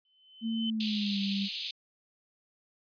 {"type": "tone with exponential growth", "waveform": "sine", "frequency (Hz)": 3050, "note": "G7", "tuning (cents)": -48, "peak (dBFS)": -31, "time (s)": [0.05, 0.7], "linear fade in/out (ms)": 2, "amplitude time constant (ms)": 140}
{"type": "tone with pitch glide", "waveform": "sine", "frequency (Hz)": [225.9, 197.8], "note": ["A3", "G3"], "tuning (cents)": [46, 16], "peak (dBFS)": -29, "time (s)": [0.41, 1.49], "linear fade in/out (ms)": 50, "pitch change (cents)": -230, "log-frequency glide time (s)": [0.65, 1.19]}
{"type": "band-pass noise", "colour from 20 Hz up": "white", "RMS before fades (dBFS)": -37, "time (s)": [0.8, 1.71], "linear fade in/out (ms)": 5, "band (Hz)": [2700, 4500], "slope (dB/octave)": 48}
{"effects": ["resampled to 11025 Hz"]}